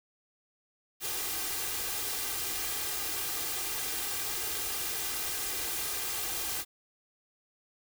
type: noise with comb filter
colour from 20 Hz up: white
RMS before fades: -34 dBFS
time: 1-6.65 s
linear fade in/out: 50 ms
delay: 2.5 ms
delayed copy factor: +0.65
effects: none